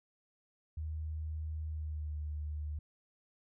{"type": "tone with pitch glide", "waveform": "sine", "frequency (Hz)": [78, 75.3], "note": ["D#2", "D2"], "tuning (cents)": [5, 44], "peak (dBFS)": -36, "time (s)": [0.77, 2.79], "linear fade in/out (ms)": 5, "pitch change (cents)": -61, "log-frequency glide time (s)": [1.68, 2.16], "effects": []}